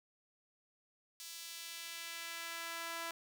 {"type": "tone with high-pass filter sweep", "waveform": "sawtooth", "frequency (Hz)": 333.7, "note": "E4", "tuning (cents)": 21, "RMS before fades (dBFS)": -45, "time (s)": [1.2, 3.11], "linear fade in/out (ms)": 0, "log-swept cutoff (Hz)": [4600, 1000], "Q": 0.93, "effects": []}